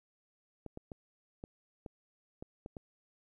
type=clicks; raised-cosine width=2 ms; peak=-30 dBFS; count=8; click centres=0.663 / 0.774 / 0.918 / 1.439 / 1.862 / 2.425 / 2.661 / 2.768 s; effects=12-bit